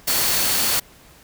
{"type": "tone in noise", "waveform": "sine", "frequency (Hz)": 4435, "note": "C#8", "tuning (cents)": 0, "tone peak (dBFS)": -28, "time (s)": [0.07, 0.8], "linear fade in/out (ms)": 10, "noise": "white", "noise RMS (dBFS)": -20, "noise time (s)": [0.07, 0.8], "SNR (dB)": -11, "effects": ["pink hiss -49 dBFS RMS until 1.23 s"]}